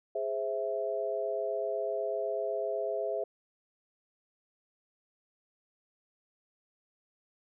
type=chord; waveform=sine; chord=Ab augmented; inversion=none; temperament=equal; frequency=415.3 / 523.3 / 659.3 Hz; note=Ab4 / C5 / E5; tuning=0 / 0 / 0 cents; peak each=-35 / -36 / -33 dBFS; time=0.15-3.24 s; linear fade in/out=5 ms; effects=none